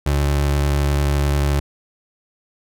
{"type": "tone with vibrato", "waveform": "30% pulse", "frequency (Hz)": 71.4, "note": "D2", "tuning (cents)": -48, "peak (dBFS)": -13, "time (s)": [0.06, 1.6], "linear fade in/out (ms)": 5, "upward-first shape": "sine", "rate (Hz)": 8.6, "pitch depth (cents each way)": 12, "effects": []}